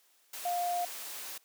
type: tone in noise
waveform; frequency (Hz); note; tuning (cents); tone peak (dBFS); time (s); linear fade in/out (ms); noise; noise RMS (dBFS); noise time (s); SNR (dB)
sine; 705; F5; +16; -29; 0.45-0.85; 5; white; -42; 0.33-1.38; +10
effects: white hiss -67 dBFS RMS until 1.44 s + high-pass 400 Hz 12 dB/octave